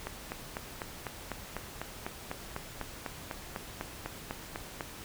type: click train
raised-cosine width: 0.5 ms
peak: -20 dBFS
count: 20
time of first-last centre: 0.07-4.808 s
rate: 4.01 Hz
effects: pink hiss -46 dBFS RMS until 5.04 s